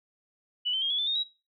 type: tone with pitch steps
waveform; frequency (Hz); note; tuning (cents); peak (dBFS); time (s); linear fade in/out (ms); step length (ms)
sine; 2960 / 3093 / 3232 / 3377 / 3528 / 3687 / 3852; F#7 / G7 / G#7 / G#7 / A7 / A#7 / B7; 0 / -24 / -48 / +28 / +4 / -20 / -44; -25; 0.65-1.238; 20; 84
effects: noise-tail reverb RT60 0.3 s tail -18 dB re dry